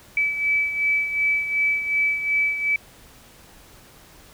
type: beating tone pair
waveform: sine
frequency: 2300 / 2302.7 Hz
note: D7 / D7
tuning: -37 / -35 cents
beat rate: 2.7 Hz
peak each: -20 / -27 dBFS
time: 0.17-2.76 s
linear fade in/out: 2 ms
effects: pink hiss -49 dBFS RMS until 4.33 s